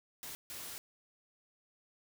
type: noise bursts at uneven times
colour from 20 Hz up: white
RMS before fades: -45 dBFS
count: 2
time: 0.23-0.35 / 0.5-0.78 s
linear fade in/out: 0 ms
effects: none